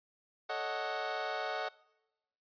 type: chord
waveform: 25% pulse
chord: D# half-diminished seventh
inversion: second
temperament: equal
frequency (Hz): 440 / 554.4 / 622.3 / 740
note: A4 / C#5 / D#5 / F#5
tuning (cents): 0 / 0 / 0 / 0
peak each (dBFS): -39 / -39 / -36 / -34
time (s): 0.49-1.69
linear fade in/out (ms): 10
effects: noise-tail reverb RT60 1.0 s tail -23 dB re dry + resampled to 11025 Hz